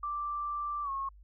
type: tone with pitch glide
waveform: sine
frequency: 1174.7 to 1089.7 Hz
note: D6 to C#6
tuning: 0 to -30 cents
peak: -32 dBFS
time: 0.03-1.09 s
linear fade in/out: 5 ms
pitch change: -130 cents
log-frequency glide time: 0.83-0.9 s
effects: added 50 Hz sine -52 dBFS peak until 1.23 s